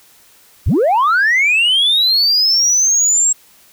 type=linear sweep; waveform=sine; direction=up; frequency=38.89 to 7620 Hz; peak=-8 dBFS; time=0.66-3.33 s; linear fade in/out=10 ms; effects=tanh soft clip ceiling -8 dBFS + white hiss -48 dBFS RMS until 3.72 s